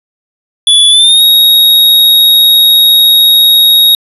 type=tone with pitch glide; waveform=square; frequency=3436 to 3769 Hz; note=A7 to A#7; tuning=-42 to +18 cents; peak=-3 dBFS; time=0.67-3.95 s; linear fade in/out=2 ms; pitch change=+160 cents; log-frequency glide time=0.89-1.22 s; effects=resampled to 32000 Hz